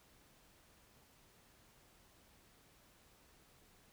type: silence
effects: pink hiss -67 dBFS RMS until 3.92 s